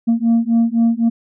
sine beating tone pair, 228.9 / 232.8 Hz, A#3 / A#3, -31 / -2 cents, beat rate 3.9 Hz, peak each -13 dBFS, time 0.07-1.1 s, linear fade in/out 20 ms, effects tanh soft clip ceiling -9 dBFS

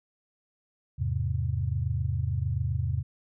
sine chord, E augmented, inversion none, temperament equal, 82.41 / 103.83 / 130.81 Hz, E2 / G#2 / B#2, 0 / 0 / 0 cents, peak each -30 dBFS, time 0.98-3.03 s, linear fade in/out 20 ms, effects none

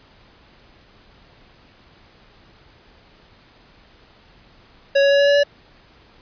square tone with pitch steps, 556 / 559.5 / 563.1 / 566.7 / 570.3 / 573.9 Hz, C#5 / C#5 / C#5 / C#5 / C#5 / D5, +5 / +16 / +27 / +38 / +49 / -40 cents, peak -13 dBFS, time 4.95-5.436 s, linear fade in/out 10 ms, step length 81 ms, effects pink hiss -51 dBFS RMS until 6.21 s + resampled to 11025 Hz

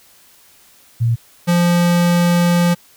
sine / square tone pair in turn, 116.54 / 173.86 Hz, A#2 / F3, 0 / -7 cents, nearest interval perfect fifth, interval 693 cents, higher second, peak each -12 dBFS, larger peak neither, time 1-1.16 / 1.47-2.75 s, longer second, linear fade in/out 20 ms, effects white hiss -49 dBFS RMS until 2.96 s

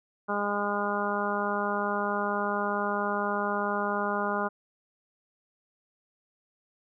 harmonic tone, 204.4 Hz, G#3, 27 cents flat, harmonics 1 / 2 / 3 / 4 / 5 / 6 / 7, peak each -34 / -34 / -34 / -34 / -34 / -34 / -34 dBFS, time 0.28-4.49 s, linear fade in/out 20 ms, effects none

